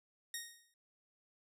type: tone with exponential decay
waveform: 10% pulse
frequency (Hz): 1864.7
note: A#6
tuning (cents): 0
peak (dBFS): -29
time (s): 0.34-0.74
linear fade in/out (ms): 2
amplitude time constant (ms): 86
effects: none